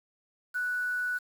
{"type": "tone with quantisation", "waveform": "sine", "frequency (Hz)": 1479, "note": "F#6", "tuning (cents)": -1, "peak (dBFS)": -28, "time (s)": [0.54, 1.19], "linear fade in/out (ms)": 20, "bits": 8, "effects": []}